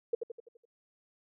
sine tone with echo, 466.2 Hz, A#4, in tune, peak -25 dBFS, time 0.13-0.15 s, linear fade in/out 5 ms, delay 84 ms, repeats 6, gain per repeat -6 dB, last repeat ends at 0.654 s, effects none

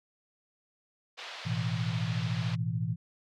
white band-pass noise, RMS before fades -43 dBFS, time 1.17-2.56 s, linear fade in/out 20 ms, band 520 to 4200 Hz, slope 24 dB/octave
sine chord, A suspended second, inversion none, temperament just, 110 / 123.75 / 165 Hz, A2 / B2 / E3, 0 / +4 / +2 cents, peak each -33 dBFS, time 1.45-2.96 s, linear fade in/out 20 ms
effects none

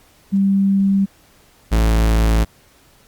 sine / 45% pulse tone pair in turn, 196 / 55 Hz, G3 / A1, 0 / 0 cents, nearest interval octave + minor seventh, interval 2200 cents, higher first, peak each -12 / -12 dBFS, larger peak neither, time 0.32-1.06 / 1.71-2.45 s, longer neither, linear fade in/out 20 ms, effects pink hiss -52 dBFS RMS until 3.07 s + Opus 48 kbps

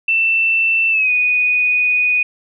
sine tone with pitch glide, 2672 to 2479 Hz, E7 to D#7, +23 to -7 cents, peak -12 dBFS, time 0.08-2.23 s, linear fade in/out 5 ms, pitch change -130 cents, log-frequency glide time 0.9-1.11 s, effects none

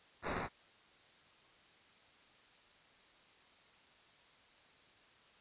blue noise with sample-and-hold, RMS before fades -39 dBFS, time 0.22-0.49 s, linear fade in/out 50 ms, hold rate 3150 Hz, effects white hiss -64 dBFS RMS until 5.4 s + resampled to 8000 Hz

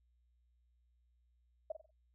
sine tone with echo, 630 Hz, D#5, 21 cents sharp, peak -35 dBFS, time 1.7-1.72 s, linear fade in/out 5 ms, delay 47 ms, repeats 4, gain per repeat -9 dB, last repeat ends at 1.908 s, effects noise-tail reverb RT60 0.1 s tail -24 dB re dry + added 60 Hz sine -70 dBFS peak until 2.14 s

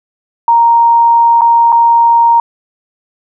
sine tone with dropouts, 932.3 Hz, A#5, in tune, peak -4 dBFS, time 0.48-2.4 s, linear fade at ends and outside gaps 2 ms, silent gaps 1.41-1.417 / 1.721-1.725 s, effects none

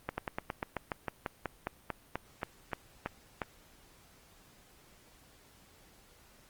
slowing click train, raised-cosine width 0.5 ms, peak -18 dBFS, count 18, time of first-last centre 0.09-3.418 s, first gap 90 ms, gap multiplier 1.09, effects pink hiss -61 dBFS RMS until 6.49 s + Opus 32 kbps

